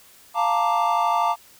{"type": "chord", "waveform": "triangle", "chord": "Bb major seventh", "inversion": "second", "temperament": "equal", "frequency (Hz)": [698.5, 880, 932.3, 1174.7], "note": ["F5", "A5", "Bb5", "D6"], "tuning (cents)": [0, 0, 0, 0], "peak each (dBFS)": -22, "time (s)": [0.34, 1.36], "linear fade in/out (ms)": 50, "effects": ["white hiss -51 dBFS RMS until 1.59 s"]}